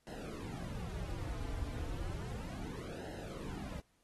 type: noise with flanger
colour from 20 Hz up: brown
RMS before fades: -42 dBFS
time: 0.07-3.8 s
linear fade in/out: 0 ms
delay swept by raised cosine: 0.85 to 5.45 ms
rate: 0.33 Hz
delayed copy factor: -0.85
effects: pink hiss -75 dBFS RMS until 4.03 s + AAC 32 kbps